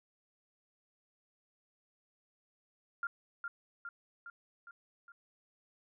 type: tone with echo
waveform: sine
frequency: 1396.9 Hz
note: F6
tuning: in tune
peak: -33 dBFS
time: 3.03-3.07 s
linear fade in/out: 2 ms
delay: 410 ms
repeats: 5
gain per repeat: -4 dB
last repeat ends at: 5.12 s
effects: none